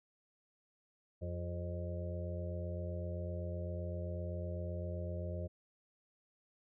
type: harmonic tone with a mistuned harmonic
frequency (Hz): 87.8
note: F2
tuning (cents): +10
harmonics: 1 / 2 / 4 / 5 / 6 / 7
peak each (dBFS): -39 / -46 / -50 / -54 / -48 / -47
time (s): 1.21-5.48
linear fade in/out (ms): 20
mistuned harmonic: 5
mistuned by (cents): -41
effects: none